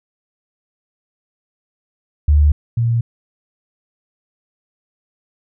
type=tone pair in turn; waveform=sine; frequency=73.9 / 116.77 Hz; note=D2 / A#2; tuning=+11 / +3 cents; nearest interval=minor sixth; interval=792 cents; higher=second; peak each=-8 / -13 dBFS; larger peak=first; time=2.28-2.52 / 2.77-3.01 s; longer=neither; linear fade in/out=5 ms; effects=none